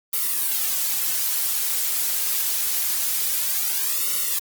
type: noise with flanger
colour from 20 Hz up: blue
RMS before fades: -23 dBFS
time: 0.13-4.39 s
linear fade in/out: 5 ms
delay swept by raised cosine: 1.2 to 6 ms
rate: 0.25 Hz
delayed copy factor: -0.95
effects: Opus 32 kbps